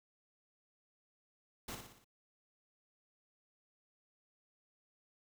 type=noise with echo; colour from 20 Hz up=pink; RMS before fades=-44 dBFS; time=1.68-1.75 s; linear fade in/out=5 ms; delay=59 ms; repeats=5; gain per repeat=-5 dB; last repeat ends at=2.045 s; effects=none

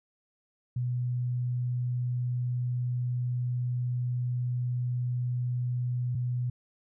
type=tone pair in turn; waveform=sine; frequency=123.47 / 123.47 Hz; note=B2 / B2; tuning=0 / 0 cents; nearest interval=unison; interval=0 cents; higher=neither; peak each=-27 dBFS; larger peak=neither; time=0.76-6.15 / 6.15-6.5 s; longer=first; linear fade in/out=5 ms; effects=none

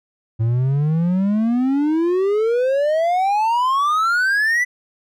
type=exponential sweep; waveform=triangle; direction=up; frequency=110 to 2008 Hz; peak=-13 dBFS; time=0.39-4.65 s; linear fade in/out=20 ms; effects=none

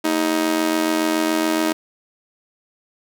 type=tone with amplitude modulation; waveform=sawtooth; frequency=314.7 Hz; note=D#4; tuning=20 cents sharp; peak=-10 dBFS; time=0.04-1.73 s; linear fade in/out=10 ms; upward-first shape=sine; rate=87.1 Hz; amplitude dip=80%; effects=none

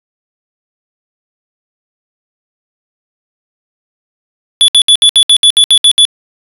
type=tone bursts; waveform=square; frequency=3443 Hz; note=A7; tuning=38 cents flat; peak=-3 dBFS; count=11; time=4.61-6.051 s; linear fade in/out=0 ms; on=71 ms; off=66 ms; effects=resampled to 32000 Hz

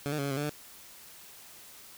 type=tone with pitch steps; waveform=15% pulse; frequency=142.5 / 151.9 / 139.6 / 140.8 / 134.7 / 146 / 149 Hz; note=C#3 / D#3 / C#3 / C#3 / C#3 / D3 / D3; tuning=+48 / -41 / +13 / +27 / -49 / -10 / +25 cents; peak=-24 dBFS; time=0.06-0.494 s; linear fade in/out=0 ms; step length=62 ms; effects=white hiss -51 dBFS RMS until 1.97 s

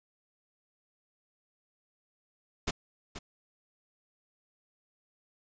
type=noise with echo; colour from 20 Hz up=pink; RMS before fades=-30 dBFS; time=2.67-2.71 s; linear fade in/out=10 ms; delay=480 ms; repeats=1; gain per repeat=-11 dB; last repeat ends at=3.19 s; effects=resampled to 16000 Hz

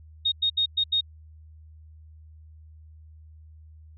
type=tone bursts at uneven times; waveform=sine; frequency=3720 Hz; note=A#7; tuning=4 cents flat; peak=-20 dBFS; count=5; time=0.25-0.32 / 0.42-0.5 / 0.57-0.66 / 0.77-0.84 / 0.92-1.01 s; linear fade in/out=10 ms; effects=added 78 Hz sine -46 dBFS peak until 3.97 s

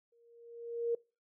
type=tone with exponential growth; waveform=sine; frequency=468.3 Hz; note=A#4; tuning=8 cents sharp; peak=-27 dBFS; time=0.12-0.95 s; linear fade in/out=5 ms; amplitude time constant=180 ms; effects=noise-tail reverb RT60 0.3 s tail -24 dB re dry

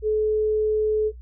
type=tone; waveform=sine; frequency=429.6 Hz; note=A4; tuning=41 cents flat; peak=-18 dBFS; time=0.02-1.12 s; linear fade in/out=50 ms; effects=noise-tail reverb RT60 0.1 s tail -17 dB re dry + added 60 Hz sine -38 dBFS peak until 1.21 s

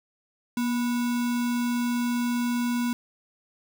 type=tone with sample-and-hold; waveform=sine; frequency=240 Hz; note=B3; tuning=49 cents flat; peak=-23 dBFS; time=0.57-2.93 s; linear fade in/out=2 ms; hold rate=1225 Hz; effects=none

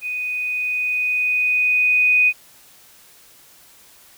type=tone with level ramp; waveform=sine; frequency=2489 Hz; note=D#7; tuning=in tune; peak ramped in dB=-23 to -11 dBFS; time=0.01-2.33 s; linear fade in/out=50 ms; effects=white hiss -49 dBFS RMS until 4.17 s

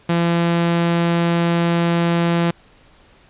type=tone; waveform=sawtooth; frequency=170.1 Hz; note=F3; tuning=45 cents flat; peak=-11 dBFS; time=0.09-2.51 s; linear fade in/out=5 ms; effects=pink hiss -51 dBFS RMS until 3.29 s + resampled to 8000 Hz

